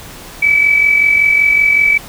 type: tone with amplitude modulation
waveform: sine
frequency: 2296 Hz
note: D7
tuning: 40 cents flat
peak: -5 dBFS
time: 0.42-1.98 s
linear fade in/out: 10 ms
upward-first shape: sine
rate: 45.3 Hz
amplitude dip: 55%
effects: pink hiss -33 dBFS RMS until 2.08 s